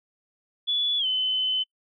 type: tone with pitch glide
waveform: sine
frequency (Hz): 3430 to 3038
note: A7 to F#7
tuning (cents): -45 to +45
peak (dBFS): -22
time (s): 0.67-1.64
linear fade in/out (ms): 20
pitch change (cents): -210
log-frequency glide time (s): 0.98-1.06
effects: noise-tail reverb RT60 0.1 s tail -25 dB re dry